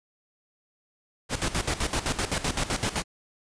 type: noise with tremolo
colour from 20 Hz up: pink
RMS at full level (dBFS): -26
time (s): 1.29-3.04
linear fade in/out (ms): 50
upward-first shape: square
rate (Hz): 7.8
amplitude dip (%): 75
effects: resampled to 22050 Hz